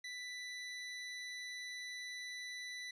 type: tone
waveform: 25% pulse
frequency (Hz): 1982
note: B6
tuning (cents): +6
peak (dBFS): -40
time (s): 0.04-2.91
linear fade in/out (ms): 5
effects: resampled to 22050 Hz